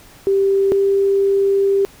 sine tone pair in turn, 392 / 394.5 Hz, G4 / G4, 0 / +11 cents, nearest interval unison, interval 11 cents, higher second, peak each -12 dBFS, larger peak neither, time 0.27-0.72 / 0.72-1.85 s, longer second, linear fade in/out 0 ms, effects pink hiss -45 dBFS RMS until 2 s

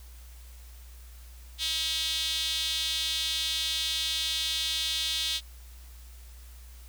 sawtooth tone with high-pass filter, 320 Hz, D#4, 49 cents sharp, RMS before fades -30 dBFS, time 1.58-5.41 s, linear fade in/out 50 ms, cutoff 3500 Hz, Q 4.3, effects added 60 Hz sine -45 dBFS peak until 6.88 s + white hiss -56 dBFS RMS until 6.88 s

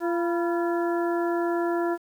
harmonic tone with a mistuned harmonic, 343.5 Hz, F4, 29 cents flat, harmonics 1 / 2 / 3 / 4 / 5, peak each -24 / -30 / -34 / -36 / -38 dBFS, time 0-1.98 s, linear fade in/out 50 ms, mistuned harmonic 3, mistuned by -77 cents, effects 9-bit

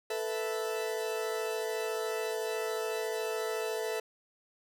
40% pulse chord, A suspended second, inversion none, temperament equal, 440 / 493.9 / 659.3 Hz, A4 / B4 / E5, 0 / 0 / 0 cents, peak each -33 / -38 / -38 dBFS, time 0.1-4 s, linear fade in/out 5 ms, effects none

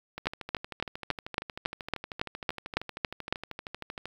two click trains, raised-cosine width 0.3 ms, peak -21 / -10 dBFS, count 51 / 12, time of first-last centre 0.18-4.056 / 0.27-3.326 s, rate 12.9 / 3.6 Hz, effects 8-bit

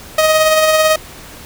sawtooth tone with tremolo, 627 Hz, D#5, 13 cents sharp, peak -4 dBFS, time 0.18-0.96 s, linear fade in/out 5 ms, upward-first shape sine, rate 18 Hz, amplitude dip 35%, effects pink hiss -35 dBFS RMS until 1.45 s

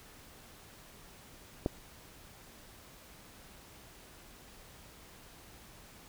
clicks, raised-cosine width 2 ms, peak -16 / -29 dBFS, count 2, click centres 1.661 / 1.664 s, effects pink hiss -55 dBFS RMS until 6.08 s

